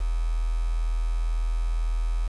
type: tone with quantisation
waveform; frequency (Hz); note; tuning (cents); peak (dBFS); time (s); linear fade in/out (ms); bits
sine; 41; E1; -9; -22; 0-2.28; 10; 7
effects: resampled to 24000 Hz